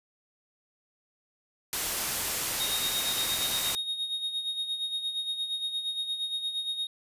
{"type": "noise", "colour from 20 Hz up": "white", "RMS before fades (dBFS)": -30, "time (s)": [1.73, 3.75], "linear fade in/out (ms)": 0}
{"type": "tone with tremolo", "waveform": "triangle", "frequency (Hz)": 3729, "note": "A#7", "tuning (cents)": 0, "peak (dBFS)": -26, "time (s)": [2.6, 6.87], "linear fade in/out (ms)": 2, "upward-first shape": "sine", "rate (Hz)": 8.6, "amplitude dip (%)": 60}
{"effects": ["resampled to 32000 Hz"]}